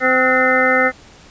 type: harmonic tone with a mistuned harmonic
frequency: 258.1 Hz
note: C4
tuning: 23 cents flat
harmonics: 1 / 2 / 3 / 5 / 6 / 7 / 8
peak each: -22 / -17 / -22 / -20 / -21 / -18 / -18 dBFS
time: 0-0.92 s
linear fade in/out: 50 ms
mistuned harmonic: 6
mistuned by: -93 cents
effects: pink hiss -44 dBFS RMS until 1.3 s + resampled to 16000 Hz